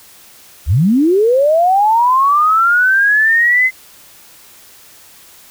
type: linear sweep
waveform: sine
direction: up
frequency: 59 to 2068 Hz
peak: -8 dBFS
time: 0.66-3.71 s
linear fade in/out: 50 ms
effects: white hiss -42 dBFS RMS until 5.5 s